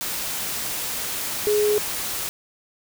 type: tone in noise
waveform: sine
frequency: 418.8 Hz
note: G#4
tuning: 15 cents sharp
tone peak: -17 dBFS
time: 1.47-1.78 s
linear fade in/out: 0 ms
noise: white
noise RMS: -28 dBFS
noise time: 0.01-2.29 s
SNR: +8 dB
effects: none